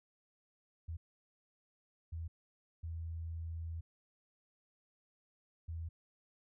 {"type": "tone bursts at uneven times", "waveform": "sine", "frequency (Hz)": 82.41, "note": "E2", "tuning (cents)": 0, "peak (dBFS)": -39, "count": 4, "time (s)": [[0.88, 0.97], [2.12, 2.28], [2.83, 3.81], [5.68, 5.89]], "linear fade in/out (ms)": 10, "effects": []}